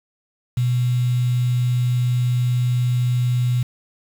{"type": "tone with quantisation", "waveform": "sine", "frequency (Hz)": 123.47, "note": "B2", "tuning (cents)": 0, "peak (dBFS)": -16, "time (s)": [0.57, 3.63], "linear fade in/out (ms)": 5, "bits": 6, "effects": []}